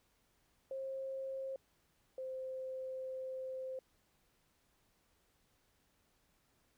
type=tone pair in turn; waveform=sine; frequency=534 / 521.2 Hz; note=C5 / C5; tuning=+35 / -7 cents; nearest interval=unison; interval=42 cents; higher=first; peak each=-39 / -40 dBFS; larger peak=first; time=0.71-1.56 / 2.18-3.79 s; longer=second; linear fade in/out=2 ms; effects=pink hiss -75 dBFS RMS until 6.77 s